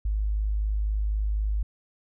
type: tone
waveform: sine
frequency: 52 Hz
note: G#1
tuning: 3 cents sharp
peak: -23 dBFS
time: 0.05-1.63 s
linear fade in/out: 5 ms
effects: none